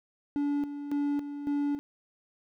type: tone with tremolo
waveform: triangle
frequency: 287.6 Hz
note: D4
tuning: 36 cents flat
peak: -24 dBFS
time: 0.36-1.79 s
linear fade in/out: 0 ms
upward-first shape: square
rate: 1.8 Hz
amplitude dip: 65%
effects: none